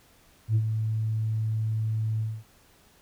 sine tone with ADSR envelope, 110 Hz, A2, in tune, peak -16 dBFS, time 0.48-2.44 s, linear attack 75 ms, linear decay 58 ms, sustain -8 dB, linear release 240 ms, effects tanh soft clip ceiling -17 dBFS + pink hiss -59 dBFS RMS until 3.01 s

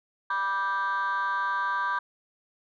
sine chord, G major, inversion first, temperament just, 980 / 1176 / 1568 Hz, B5 / D6 / G6, -14 / +2 / 0 cents, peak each -28 dBFS, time 0.3-1.99 s, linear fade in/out 5 ms, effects tanh soft clip ceiling -21 dBFS

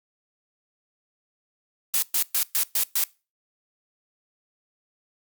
blue noise bursts, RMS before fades -22 dBFS, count 6, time 1.94-3.038 s, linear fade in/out 0 ms, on 83 ms, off 120 ms, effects noise-tail reverb RT60 0.3 s tail -23 dB re dry + Opus 48 kbps

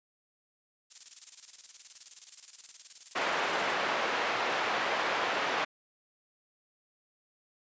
violet noise with tremolo, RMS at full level -38 dBFS, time 0.9-3.74 s, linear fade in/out 20 ms, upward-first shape square, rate 19 Hz, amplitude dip 70%
pink band-pass noise, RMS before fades -31 dBFS, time 3.15-5.65 s, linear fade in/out 10 ms, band 590 to 2500 Hz, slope 12 dB/octave
effects resampled to 16000 Hz

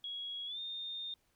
sine tone with pitch glide, 3322 to 3644 Hz, G#7 to A#7, 0 to -40 cents, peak -39 dBFS, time 0.04-1.14 s, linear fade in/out 2 ms, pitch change +160 cents, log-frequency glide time 0.46-0.59 s, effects pink hiss -75 dBFS RMS until 1.35 s

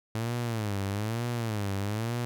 sawtooth tone with vibrato, 108.7 Hz, A2, 21 cents flat, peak -25 dBFS, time 0.15-2.25 s, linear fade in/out 0 ms, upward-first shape sine, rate 1.1 Hz, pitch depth 180 cents each way, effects none

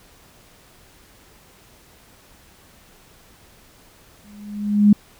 sine tone with exponential growth, 206.8 Hz, G#3, 7 cents flat, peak -6 dBFS, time 4.24-4.93 s, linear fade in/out 5 ms, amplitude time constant 150 ms, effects pink hiss -51 dBFS RMS until 5.19 s

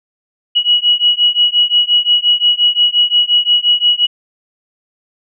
sine beating tone pair, 2914 / 2919.7 Hz, F#7 / F#7, -27 / -24 cents, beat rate 5.7 Hz, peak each -12 / -12 dBFS, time 0.55-4.07 s, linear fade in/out 20 ms, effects none

